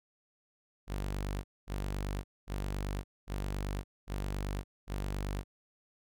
sawtooth tone bursts, 49 Hz, G1, in tune, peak -30 dBFS, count 6, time 0.87-5.44 s, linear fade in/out 50 ms, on 570 ms, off 230 ms, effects none

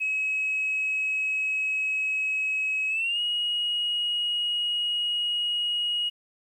sine tone with pitch glide, 2560 to 2890 Hz, D#7 to F#7, +49 to -41 cents, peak -23 dBFS, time 0-6.1 s, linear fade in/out 20 ms, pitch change +210 cents, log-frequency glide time 2.89-3.2 s, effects tanh soft clip ceiling -20 dBFS + 10-bit

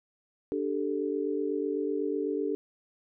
sine chord, D suspended fourth, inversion none, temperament equal, 293.7 / 392 / 440 Hz, D4 / G4 / A4, 0 / 0 / 0 cents, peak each -32 dBFS, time 0.52-2.55 s, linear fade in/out 0 ms, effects none

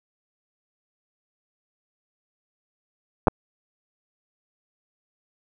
clicks, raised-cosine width 1 ms, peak -3 dBFS, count 2, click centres 3.272 / 3.282 s, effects none

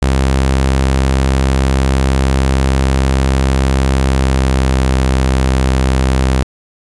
sawtooth tone with pitch glide, 66.5 to 65.36 Hz, C2 to C2, +29 to -1 cents, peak -6 dBFS, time 0.02-6.43 s, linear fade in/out 0 ms, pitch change -30 cents, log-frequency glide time 3.94-4.82 s, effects resampled to 24000 Hz + 8-bit

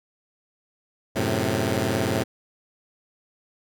10% pulse chord, F# diminished, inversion none, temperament equal, 92.5 / 110 / 130.81 Hz, F#2 / A2 / C3, 0 / 0 / 0 cents, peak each -19 / -17 / -19 dBFS, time 1.15-2.24 s, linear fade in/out 20 ms, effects none

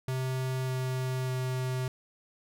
square tone with pitch steps, 130 / 129.25 / 128.51 Hz, C3 / C3 / C3, -11 / -21 / -31 cents, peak -30 dBFS, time 0.08-1.88 s, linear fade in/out 2 ms, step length 600 ms, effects none

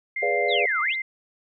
sine tone with pitch glide, 2099 to 2086 Hz, C7 to C7, +5 to -6 cents, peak -25 dBFS, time 0.16-1.02 s, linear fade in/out 5 ms, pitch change -11 cents, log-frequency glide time 0.29-0.56 s
sine chord, G# diminished seventh, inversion none, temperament equal with one note detuned, 415.3 / 493.9 / 581.3 / 698.5 Hz, G#4 / B4 / D5 / F5, 0 / 0 / -18 / 0 cents, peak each -27 dBFS, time 0.22-0.66 s, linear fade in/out 10 ms
sine exponential two-way sweep, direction down then up, 4201 to 1151 to 4201 Hz, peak -23 dBFS, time 0.48-0.96 s, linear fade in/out 50 ms, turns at 0.81 s
effects none

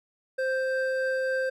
triangle tone pair together, 522.8 / 1572 Hz, C5 / G6, -1 / +4 cents, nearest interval octave + perfect fifth, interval 1905 cents, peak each -24 / -29 dBFS, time 0.38-1.5 s, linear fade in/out 10 ms, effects none

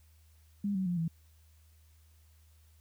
sine tone with pitch steps, 202.3 / 188.75 / 176.11 / 164.32 Hz, G#3 / F#3 / F3 / E3, -45 / +35 / +15 / -5 cents, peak -29 dBFS, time 0.64-1.08 s, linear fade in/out 5 ms, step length 110 ms, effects added 78 Hz sine -59 dBFS peak until 2.8 s + white hiss -70 dBFS RMS until 2.8 s

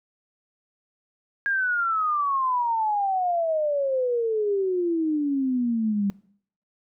sine exponential sweep, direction down, 1637 to 196 Hz, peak -21 dBFS, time 1.46-6.1 s, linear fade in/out 0 ms, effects noise-tail reverb RT60 0.6 s tail -21 dB re dry

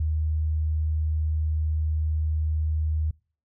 sine tone, 77.78 Hz, D#2, in tune, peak -22 dBFS, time 0-3.11 s, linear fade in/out 5 ms, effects noise-tail reverb RT60 0.4 s tail -25 dB re dry

